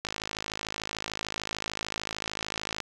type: click train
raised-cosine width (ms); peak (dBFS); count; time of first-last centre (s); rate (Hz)
0.2; -14; 148; 0.05-2.803; 53.4
effects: none